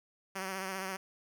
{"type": "tone with vibrato", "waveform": "5% pulse", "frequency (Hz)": 190.5, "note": "G3", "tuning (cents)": -49, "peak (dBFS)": -25, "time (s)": [0.35, 0.97], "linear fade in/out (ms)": 10, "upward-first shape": "triangle", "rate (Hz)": 15, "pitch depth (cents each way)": 46, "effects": []}